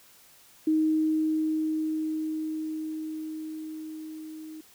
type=tone with level ramp; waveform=sine; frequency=313.3 Hz; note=D#4; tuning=12 cents sharp; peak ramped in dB=-20 to -39 dBFS; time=0.67-4.61 s; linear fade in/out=5 ms; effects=white hiss -56 dBFS RMS until 4.74 s